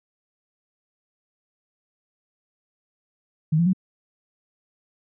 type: tone with pitch steps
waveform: sine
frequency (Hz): 156.3 / 170.45 / 185.87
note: D#3 / F3 / F#3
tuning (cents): +8 / -42 / +8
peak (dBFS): -16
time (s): 3.52-3.733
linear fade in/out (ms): 10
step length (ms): 71
effects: none